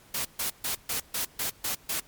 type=noise bursts; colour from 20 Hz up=white; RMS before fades=-30 dBFS; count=8; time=0.14-2 s; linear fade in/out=5 ms; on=110 ms; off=140 ms; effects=pink hiss -56 dBFS RMS until 2.07 s + MP3 96 kbps